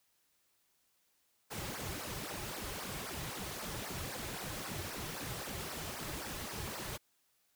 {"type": "noise with flanger", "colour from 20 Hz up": "pink", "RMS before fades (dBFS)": -42, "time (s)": [1.5, 6.98], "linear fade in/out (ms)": 20, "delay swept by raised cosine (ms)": [0.28, 4.38], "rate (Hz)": 3.8, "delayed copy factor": -1, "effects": ["white hiss -75 dBFS RMS until 7.55 s"]}